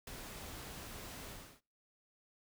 pink noise with ADSR envelope, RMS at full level -44 dBFS, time 0.07-1.61 s, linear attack 5 ms, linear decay 9 ms, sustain -4 dB, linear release 320 ms, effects noise-tail reverb RT60 0.4 s tail -26 dB re dry

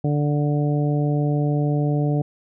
harmonic tone, 146.83 Hz, D3, in tune, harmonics 1 / 2 / 3 / 4 / 5, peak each -19 / -25 / -29 / -31 / -33 dBFS, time 0.04-2.22 s, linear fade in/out 5 ms, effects none

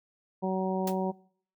harmonic tone, 188.3 Hz, F#3, 31 cents sharp, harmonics 1 / 2 / 3 / 4 / 5, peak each -30 / -33 / -35 / -36 / -37 dBFS, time 0.42-1.12 s, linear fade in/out 20 ms
white noise with exponential decay, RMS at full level -32 dBFS, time 0.87-0.96 s, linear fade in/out 5 ms, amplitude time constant 19 ms
effects noise-tail reverb RT60 0.6 s tail -24 dB re dry

